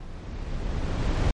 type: noise with level ramp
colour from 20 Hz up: brown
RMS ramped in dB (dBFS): -39 to -20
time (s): 0-1.31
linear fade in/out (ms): 5
effects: low-pass 6000 Hz 12 dB/octave + MP3 48 kbps

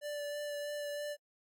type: tone with vibrato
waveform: square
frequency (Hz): 585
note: D5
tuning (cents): -7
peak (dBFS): -38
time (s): 0.01-1.17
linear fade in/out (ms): 50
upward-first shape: sine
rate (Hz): 3.1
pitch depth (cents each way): 13
effects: AAC 64 kbps

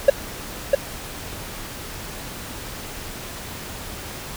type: tone with echo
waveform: triangle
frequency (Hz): 554.4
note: C#5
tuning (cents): 0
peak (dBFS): -4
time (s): 0.08-0.1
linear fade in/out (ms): 5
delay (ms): 650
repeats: 1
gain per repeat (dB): -4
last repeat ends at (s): 0.75
effects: pink hiss -34 dBFS RMS until 4.36 s

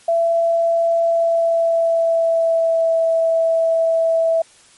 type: tone with pitch glide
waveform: sine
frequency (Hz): 670 to 656.6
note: E5 to E5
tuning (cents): +28 to -7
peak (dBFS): -13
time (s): 0.08-4.42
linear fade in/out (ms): 5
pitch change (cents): -35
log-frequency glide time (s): 1.04-2.97
effects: white hiss -49 dBFS RMS until 4.77 s + MP3 48 kbps

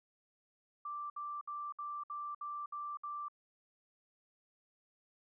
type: tone bursts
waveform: sine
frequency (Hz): 1174.7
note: D6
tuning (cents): 0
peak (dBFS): -39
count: 8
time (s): 0.85-3.284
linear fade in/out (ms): 5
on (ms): 250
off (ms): 62
effects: none

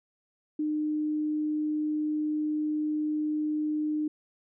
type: tone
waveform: sine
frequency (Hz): 304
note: D#4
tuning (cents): -40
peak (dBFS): -26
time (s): 0.59-4.08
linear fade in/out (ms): 5
effects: none

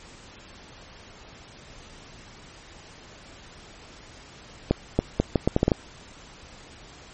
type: accelerating click train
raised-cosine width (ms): 2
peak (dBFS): -5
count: 9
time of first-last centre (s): 4.71-5.718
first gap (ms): 280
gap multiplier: 0.75
effects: pink hiss -47 dBFS RMS until 7.13 s + MP3 32 kbps

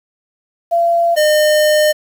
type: tone pair in turn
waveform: sine / square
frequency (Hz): 682 / 607.6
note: F5 / D#5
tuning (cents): -41 / -41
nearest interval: major second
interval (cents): 200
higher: first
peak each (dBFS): -10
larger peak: neither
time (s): 0.71-1.16 / 1.16-1.93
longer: second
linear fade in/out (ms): 20
effects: 7-bit

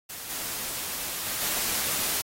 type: noise with level steps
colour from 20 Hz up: white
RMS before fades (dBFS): -38 / -33 / -31 / -28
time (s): 0.09-2.22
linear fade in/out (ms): 10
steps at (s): 0.29 / 1.25 / 1.4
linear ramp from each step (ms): 20
effects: AAC 48 kbps

